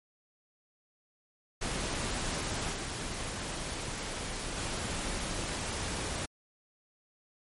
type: noise with level steps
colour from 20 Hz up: pink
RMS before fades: -34 / -37 / -35 dBFS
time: 1.61-6.26 s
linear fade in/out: 10 ms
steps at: 2.72 / 4.57 s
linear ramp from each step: 10 ms
effects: MP3 48 kbps